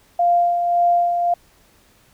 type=tone with tremolo; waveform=sine; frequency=697 Hz; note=F5; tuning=4 cents flat; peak=-12 dBFS; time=0.19-1.34 s; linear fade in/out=5 ms; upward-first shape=sine; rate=1.8 Hz; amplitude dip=45%; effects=pink hiss -55 dBFS RMS until 2.13 s